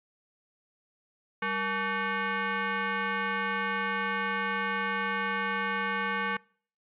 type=tone with frequency modulation; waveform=sine; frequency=196 Hz; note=G3; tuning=in tune; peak=-27 dBFS; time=1.42-6.37 s; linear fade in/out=5 ms; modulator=666 Hz; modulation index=3.1; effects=noise-tail reverb RT60 0.5 s tail -25 dB re dry + MP3 96 kbps